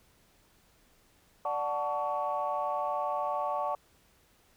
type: chord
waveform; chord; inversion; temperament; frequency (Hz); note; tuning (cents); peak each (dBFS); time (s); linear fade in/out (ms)
sine; D major seventh; none; equal with one note detuned; 587.3 / 740 / 880 / 1124.9; D5 / F#5 / A5 / C#6; 0 / 0 / 0 / +25; -34; 1.45-3.75; 2
effects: tanh soft clip ceiling -20 dBFS + pink hiss -65 dBFS RMS until 4.56 s